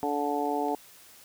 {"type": "harmonic tone", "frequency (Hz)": 145.2, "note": "D3", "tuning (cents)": -19, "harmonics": [2, 3, 4, 5, 6], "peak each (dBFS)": [-32, -32, -38, -31, -32], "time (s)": [0.03, 0.75], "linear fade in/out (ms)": 0}
{"type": "clicks", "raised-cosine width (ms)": 0.2, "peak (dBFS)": [-38, -33], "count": 2, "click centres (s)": [0.455, 0.684]}
{"effects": ["white hiss -53 dBFS RMS until 1.24 s", "high-pass 60 Hz 12 dB/octave"]}